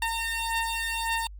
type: beating tone pair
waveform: 15% pulse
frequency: 911 / 912.8 Hz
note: A#5 / A#5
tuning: -40 / -37 cents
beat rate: 1.8 Hz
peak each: -25 / -23 dBFS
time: 0.02-1.27 s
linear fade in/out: 2 ms
effects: added 50 Hz sine -40 dBFS peak until 1.39 s + Opus 48 kbps